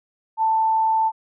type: tone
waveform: sine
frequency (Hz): 886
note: A5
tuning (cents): +12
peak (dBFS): -16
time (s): 0.37-1.12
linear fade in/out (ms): 50
effects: none